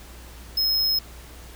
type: tone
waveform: square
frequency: 5150 Hz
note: E8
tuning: 41 cents flat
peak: -20 dBFS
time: 0.57-0.99 s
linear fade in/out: 5 ms
effects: added 60 Hz sine -42 dBFS peak until 1.55 s + pink hiss -46 dBFS RMS until 1.55 s

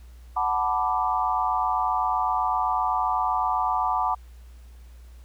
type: chord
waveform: sine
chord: B minor seventh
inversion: second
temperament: equal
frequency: 740 / 880 / 987.8 / 1174.7 Hz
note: F#5 / A5 / B5 / D6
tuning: 0 / 0 / 0 / 0 cents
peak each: -27 dBFS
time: 0.36-4.15 s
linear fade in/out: 10 ms
effects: added 60 Hz sine -43 dBFS peak until 5.24 s + pink hiss -60 dBFS RMS until 5.24 s

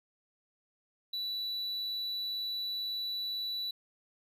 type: tone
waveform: triangle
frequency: 3951 Hz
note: B7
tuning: in tune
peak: -32 dBFS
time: 1.13-3.71 s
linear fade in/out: 5 ms
effects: none

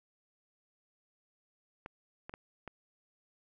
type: clicks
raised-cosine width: 0.5 ms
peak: -28 dBFS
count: 4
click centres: 1.861 / 2.295 / 2.339 / 2.677 s
effects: none

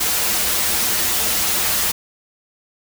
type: noise with comb filter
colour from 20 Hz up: white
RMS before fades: -19 dBFS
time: 0-1.92 s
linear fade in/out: 10 ms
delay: 7.4 ms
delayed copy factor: -0.75
effects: none

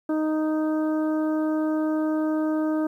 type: harmonic tone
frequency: 310.6 Hz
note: D#4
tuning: 3 cents flat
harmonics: 1 / 2 / 3 / 4 / 5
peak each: -22 / -30 / -38 / -38 / -42 dBFS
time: 0.09-2.87 s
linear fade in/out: 5 ms
effects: 10-bit

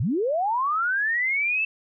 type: linear sweep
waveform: sine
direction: up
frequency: 89.3 to 2665 Hz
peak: -21 dBFS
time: 0-1.65 s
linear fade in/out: 5 ms
effects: none

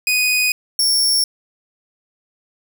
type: tone pair in turn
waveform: sawtooth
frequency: 2489 / 5469 Hz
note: D#7 / F8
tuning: 0 / -37 cents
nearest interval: octave + major second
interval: 1363 cents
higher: second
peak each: -11 dBFS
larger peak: neither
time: 0.07-0.52 / 0.79-1.24 s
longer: neither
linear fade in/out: 2 ms
effects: none

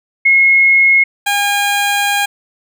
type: tone pair in turn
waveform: sine / 15% pulse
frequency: 2165 / 811 Hz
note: C#7 / G#5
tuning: -41 / -41 cents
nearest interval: octave + perfect fourth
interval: 1700 cents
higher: first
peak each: -6 dBFS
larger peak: neither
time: 0.25-1.04 / 1.26-2.26 s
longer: second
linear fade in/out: 10 ms
effects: none

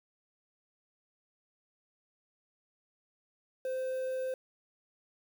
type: tone with quantisation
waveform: triangle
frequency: 518 Hz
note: C5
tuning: 17 cents flat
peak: -30 dBFS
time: 3.65-4.34 s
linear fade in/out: 2 ms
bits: 9
effects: none

